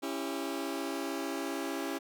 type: chord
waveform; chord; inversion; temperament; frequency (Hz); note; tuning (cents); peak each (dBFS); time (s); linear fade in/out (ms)
sawtooth; C# diminished; none; just; 277.2 / 332.6 / 399.1; C#4 / E4 / G4; 0 / +16 / +31; -33 / -34 / -36; 0.02-1.99; 20
effects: none